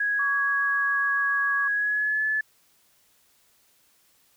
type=tone with pitch glide; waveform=sine; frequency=1661.2 to 1728.7 Hz; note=G#6 to A6; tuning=0 to -31 cents; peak=-22 dBFS; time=0-2.41 s; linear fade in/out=5 ms; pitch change=+69 cents; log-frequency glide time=1.72-2.24 s
type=tone with vibrato; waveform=sine; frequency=1129 Hz; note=C#6; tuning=31 cents sharp; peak=-28 dBFS; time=0.19-1.68 s; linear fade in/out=5 ms; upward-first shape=sine; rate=7.2 Hz; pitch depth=8 cents each way
effects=white hiss -63 dBFS RMS until 4.36 s